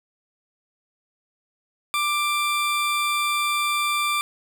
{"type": "tone", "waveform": "20% pulse", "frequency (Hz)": 1180, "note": "D6", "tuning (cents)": 8, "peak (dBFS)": -16, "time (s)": [1.94, 4.21], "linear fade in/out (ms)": 0, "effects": []}